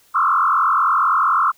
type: tone with frequency modulation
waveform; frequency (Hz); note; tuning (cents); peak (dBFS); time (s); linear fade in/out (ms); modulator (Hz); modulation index
sine; 1217; D#6; -39; -13; 0.14-1.52; 20; 44.2; 3.9
effects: white hiss -55 dBFS RMS until 1.57 s